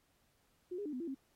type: tone with pitch steps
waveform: sine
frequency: 359.7 / 410 / 298.6 / 251.6 / 337.4 / 268.5 Hz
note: F#4 / G#4 / D4 / B3 / E4 / C4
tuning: -49 / -22 / +29 / +32 / +40 / +45 cents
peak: -38 dBFS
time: 0.71-1.148 s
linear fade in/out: 10 ms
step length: 73 ms
effects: pink hiss -75 dBFS RMS until 1.35 s + AAC 48 kbps